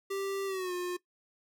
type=tone with pitch glide; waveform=square; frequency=392 to 357.4 Hz; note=G4 to F4; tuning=0 to +40 cents; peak=-33 dBFS; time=0.1-0.97 s; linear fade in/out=10 ms; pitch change=-160 cents; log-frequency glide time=0.46-0.73 s; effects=noise-tail reverb RT60 0.1 s tail -18 dB re dry